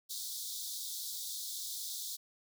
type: high-pass noise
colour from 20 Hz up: pink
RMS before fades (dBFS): -41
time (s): 0.09-2.17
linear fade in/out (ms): 20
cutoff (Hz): 3500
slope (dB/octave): 96
effects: none